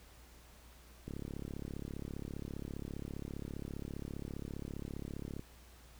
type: click train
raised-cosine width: 3 ms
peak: -29 dBFS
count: 152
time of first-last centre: 1.08-5.394 s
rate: 35 Hz
effects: added 60 Hz sine -58 dBFS peak until 5.99 s + pink hiss -61 dBFS RMS until 5.99 s